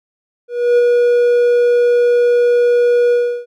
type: tone with ADSR envelope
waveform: triangle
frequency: 482.5 Hz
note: B4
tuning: 40 cents flat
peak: -5 dBFS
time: 0.48-3.46 s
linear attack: 300 ms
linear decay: 24 ms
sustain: -2 dB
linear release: 340 ms
effects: none